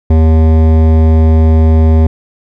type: tone with hard clipping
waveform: sine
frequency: 79.7 Hz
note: D#2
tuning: 42 cents sharp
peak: -6 dBFS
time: 0.1-2.07 s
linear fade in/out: 5 ms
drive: 15 dB
effects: none